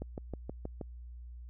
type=click train; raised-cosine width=2 ms; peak=-25 dBFS; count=6; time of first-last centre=0.02-0.812 s; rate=6.31 Hz; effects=added 60 Hz sine -44 dBFS peak until 1.49 s